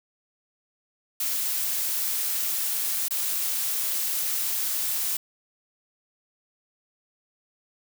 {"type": "noise with dropouts", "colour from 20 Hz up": "blue", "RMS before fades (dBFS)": -27, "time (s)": [1.2, 5.17], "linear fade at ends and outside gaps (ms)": 5, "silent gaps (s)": [3.084, 3.107], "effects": []}